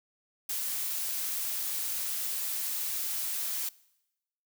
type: noise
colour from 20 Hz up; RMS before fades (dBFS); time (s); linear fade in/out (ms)
blue; -33; 0.49-3.69; 5
effects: noise-tail reverb RT60 0.9 s tail -22 dB re dry